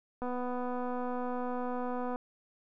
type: click train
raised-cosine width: 1 ms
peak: -24 dBFS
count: 482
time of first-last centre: 0.22-2.16 s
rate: 248 Hz
effects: none